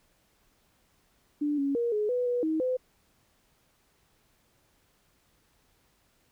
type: tone with pitch steps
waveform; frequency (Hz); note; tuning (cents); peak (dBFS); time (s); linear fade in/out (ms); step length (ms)
sine; 294 / 278.8 / 472.3 / 421.7 / 494.4 / 487.8 / 316.2 / 509; D4 / C#4 / A#4 / G#4 / B4 / B4 / D#4 / C5; +2 / +10 / +23 / +26 / +2 / -21 / +28 / -48; -25; 1.41-2.77; 10; 170
effects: pink hiss -68 dBFS RMS until 6.31 s